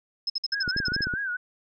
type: tone bursts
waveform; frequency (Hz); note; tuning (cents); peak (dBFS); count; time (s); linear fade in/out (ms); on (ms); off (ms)
sine; 5160; E8; -38; -24; 10; 0.27-1.046; 5; 29; 54
type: tone with vibrato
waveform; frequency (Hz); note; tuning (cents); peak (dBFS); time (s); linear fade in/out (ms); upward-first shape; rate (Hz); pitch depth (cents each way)
sine; 1545; G6; -26; -27; 0.52-1.37; 10; sine; 4.7; 120
type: clicks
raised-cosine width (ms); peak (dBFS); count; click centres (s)
3; -20; 9; 0.678 / 0.764 / 0.802 / 0.883 / 0.92 / 0.964 / 1.007 / 1.07 / 1.138
effects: none